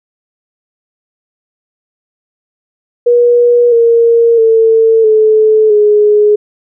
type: tone with pitch steps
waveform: sine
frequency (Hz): 481.1 / 464.7 / 448.9 / 433.6 / 418.8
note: B4 / A#4 / A4 / A4 / G#4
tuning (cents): -45 / -5 / +35 / -25 / +15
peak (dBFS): -4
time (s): 3.06-6.36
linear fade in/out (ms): 10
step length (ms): 660
effects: none